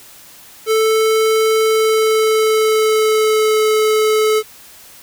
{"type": "tone with pitch glide", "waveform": "square", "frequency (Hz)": [440, 432.2], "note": ["A4", "A4"], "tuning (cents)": [0, -31], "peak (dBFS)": -12, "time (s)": [0.66, 4.43], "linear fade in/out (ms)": 50, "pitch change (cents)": -31, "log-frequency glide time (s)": [1.61, 3.64], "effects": ["white hiss -41 dBFS RMS until 5.02 s"]}